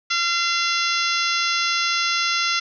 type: harmonic tone with a mistuned harmonic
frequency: 686 Hz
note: F5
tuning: 31 cents flat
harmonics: 2 / 3 / 4 / 5 / 6 / 7 / 8 / 9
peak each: -24 / -26 / -27 / -28 / -29 / -29 / -30 / -31 dBFS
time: 0.1-2.6 s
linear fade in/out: 10 ms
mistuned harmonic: 8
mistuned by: -38 cents
effects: none